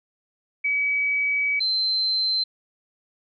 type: tone pair in turn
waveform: sine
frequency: 2278 / 4100 Hz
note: C#7 / C8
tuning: +47 / -36 cents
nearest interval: minor seventh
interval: 1017 cents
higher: second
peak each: -20 dBFS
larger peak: neither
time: 0.64-1.6 / 1.6-2.44 s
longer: first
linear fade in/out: 10 ms
effects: none